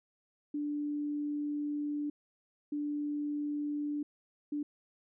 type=tone bursts at uneven times; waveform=sine; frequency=293.7 Hz; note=D4; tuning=in tune; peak=-32 dBFS; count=3; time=0.54-2.1 / 2.72-4.03 / 4.52-4.63 s; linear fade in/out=5 ms; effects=none